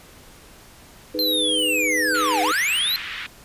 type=chord; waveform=sine; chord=G# minor; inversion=second; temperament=equal with one note detuned; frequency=311.1 / 415.3 / 497.9 Hz; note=D#4 / G#4 / B4; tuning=0 / 0 / +14 cents; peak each=-27 / -32 / -27 dBFS; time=1.14-2.52 s; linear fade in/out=10 ms
type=linear two-way sweep; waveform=square; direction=down then up; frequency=4186 to 693 to 4186 Hz; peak=-20 dBFS; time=1.19-2.96 s; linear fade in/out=0 ms; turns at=2.42 s
type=band-pass noise; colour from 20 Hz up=white; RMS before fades=-32 dBFS; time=2.14-3.27 s; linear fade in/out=10 ms; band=1500 to 2900 Hz; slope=24 dB/octave
effects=pink hiss -47 dBFS RMS until 3.44 s + resampled to 32000 Hz